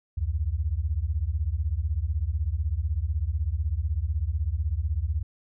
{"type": "beating tone pair", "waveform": "sine", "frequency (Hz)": [69.1, 85.1], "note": ["C#2", "F2"], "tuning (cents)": [-5, -44], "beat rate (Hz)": 16, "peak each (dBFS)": -27, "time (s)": [0.17, 5.23], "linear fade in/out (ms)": 10, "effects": []}